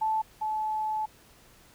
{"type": "tone pair in turn", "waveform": "sine", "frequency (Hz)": [875, 864], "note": ["A5", "A5"], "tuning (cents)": [-10, -32], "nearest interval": "unison", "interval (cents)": 22, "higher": "first", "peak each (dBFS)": [-24, -27], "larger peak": "first", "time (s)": [[0.01, 0.22], [0.41, 1.06]], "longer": "second", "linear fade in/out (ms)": 10, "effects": ["pink hiss -57 dBFS RMS until 1.74 s"]}